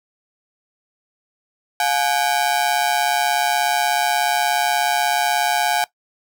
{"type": "ring-modulated tone", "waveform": "sawtooth", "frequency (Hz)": 779, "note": "G5", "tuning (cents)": -11, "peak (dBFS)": -10, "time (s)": [1.8, 5.84], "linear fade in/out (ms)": 0, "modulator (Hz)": 68.3, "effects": ["noise-tail reverb RT60 0.1 s tail -19 dB re dry"]}